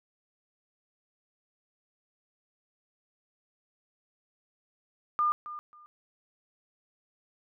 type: tone with echo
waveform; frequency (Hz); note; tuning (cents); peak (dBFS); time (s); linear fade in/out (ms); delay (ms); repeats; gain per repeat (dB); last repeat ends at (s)
sine; 1207; D6; +47; -23; 5.19-5.32; 0; 270; 2; -14; 5.86
effects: none